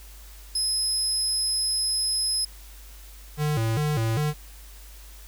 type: tone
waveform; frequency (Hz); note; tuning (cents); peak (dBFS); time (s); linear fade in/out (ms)
30% pulse; 5100; D#8; +42; -19; 0.55-2.45; 5
type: tone with vibrato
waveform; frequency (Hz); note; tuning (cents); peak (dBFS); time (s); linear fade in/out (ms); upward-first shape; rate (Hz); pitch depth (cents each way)
square; 130; C3; -11; -23; 3.37-4.34; 50; square; 2.5; 250
effects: added 50 Hz sine -43 dBFS peak until 5.27 s + white hiss -50 dBFS RMS until 5.27 s